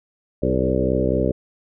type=harmonic tone with a mistuned harmonic; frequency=64.2 Hz; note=C2; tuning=32 cents flat; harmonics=1 / 2 / 3 / 4 / 5 / 6 / 7 / 8 / 9; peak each=-26 / -26 / -26 / -26 / -26 / -26 / -26 / -26 / -26 dBFS; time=0.42-1.32 s; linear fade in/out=10 ms; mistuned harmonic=7; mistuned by=-23 cents; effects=none